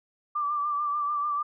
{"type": "tone with vibrato", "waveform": "sine", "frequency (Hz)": 1174.7, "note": "D6", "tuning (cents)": 0, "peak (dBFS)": -25, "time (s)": [0.35, 1.43], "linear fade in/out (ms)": 10, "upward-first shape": "sine", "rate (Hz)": 6.8, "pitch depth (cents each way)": 39, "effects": []}